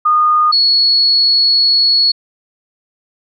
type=tone pair in turn; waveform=sine; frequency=1226 / 4369 Hz; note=D#6 / C#8; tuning=-26 / -26 cents; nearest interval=octave + minor seventh; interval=2200 cents; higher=second; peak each=-8 dBFS; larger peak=neither; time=0.05-0.52 / 0.52-2.12 s; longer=second; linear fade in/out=10 ms; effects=none